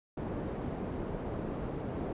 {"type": "low-pass noise", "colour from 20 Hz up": "white", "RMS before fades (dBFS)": -37, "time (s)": [0.17, 2.13], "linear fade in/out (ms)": 5, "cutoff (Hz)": 410, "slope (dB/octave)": 12, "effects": ["resampled to 8000 Hz"]}